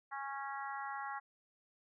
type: harmonic tone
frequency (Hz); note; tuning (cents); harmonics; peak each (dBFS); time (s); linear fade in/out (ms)
275.7; C#4; -9; 3 / 4 / 5 / 6 / 7; -43 / -45 / -47 / -49 / -50; 0.11-1.2; 20
effects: none